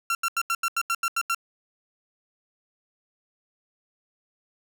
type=tone bursts; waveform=30% pulse; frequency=1365 Hz; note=F6; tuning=40 cents flat; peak=-20 dBFS; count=10; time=0.1-1.347 s; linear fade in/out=2 ms; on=50 ms; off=83 ms; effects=none